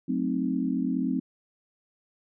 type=chord; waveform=sine; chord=F# diminished seventh; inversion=none; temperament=equal; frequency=185 / 220 / 261.6 / 311.1 Hz; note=F#3 / A3 / C4 / Eb4; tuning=0 / 0 / 0 / 0 cents; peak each=-31 / -32 / -27 / -33 dBFS; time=0.08-1.2 s; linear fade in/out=10 ms; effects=none